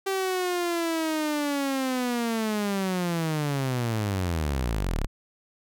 sawtooth linear sweep, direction down, 390 to 30.87 Hz, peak -21 dBFS, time 0.06-5.07 s, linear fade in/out 10 ms, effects none

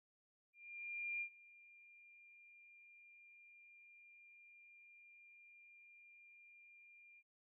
sine tone with ADSR envelope, 2398 Hz, D7, 36 cents sharp, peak -39 dBFS, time 0.53-7.23 s, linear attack 680 ms, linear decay 81 ms, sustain -22 dB, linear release 46 ms, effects none

